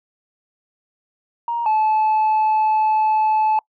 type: tone pair in turn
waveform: sine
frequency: 939 / 866 Hz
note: A#5 / A5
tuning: +12 / -28 cents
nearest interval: minor second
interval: 140 cents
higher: first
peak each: -19 / -12 dBFS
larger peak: second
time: 1.48-1.66 / 1.66-3.59 s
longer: second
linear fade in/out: 2 ms
effects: noise-tail reverb RT60 0.1 s tail -26 dB re dry + tanh soft clip ceiling -13 dBFS